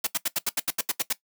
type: noise bursts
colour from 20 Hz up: white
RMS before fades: -25 dBFS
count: 11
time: 0.04-1.129 s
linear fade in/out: 5 ms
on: 29 ms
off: 77 ms
effects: noise-tail reverb RT60 0.1 s tail -17 dB re dry + high-pass 150 Hz 12 dB/octave